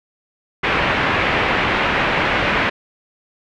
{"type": "low-pass noise", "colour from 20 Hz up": "white", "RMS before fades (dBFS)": -18, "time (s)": [0.63, 2.7], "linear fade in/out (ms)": 10, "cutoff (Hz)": 2500, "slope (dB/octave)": 24, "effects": []}